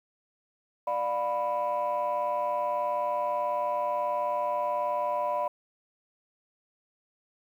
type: chord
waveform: sine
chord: B diminished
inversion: first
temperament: just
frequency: 592.7 / 711.2 / 987.8 Hz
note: D5 / F5 / B5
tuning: +16 / +31 / 0 cents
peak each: -29 / -32 / -28 dBFS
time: 0.87-5.48 s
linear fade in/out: 5 ms
effects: tanh soft clip ceiling -21 dBFS + 10-bit